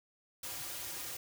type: noise with comb filter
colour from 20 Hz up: white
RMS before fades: -42 dBFS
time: 0.43-1.17 s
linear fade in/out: 5 ms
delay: 4.6 ms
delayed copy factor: -0.95
effects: none